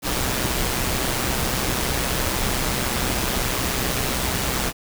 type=noise with amplitude modulation; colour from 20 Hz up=pink; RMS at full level=-21 dBFS; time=0.02-4.73 s; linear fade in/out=50 ms; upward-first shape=sine; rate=128 Hz; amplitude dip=50%; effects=none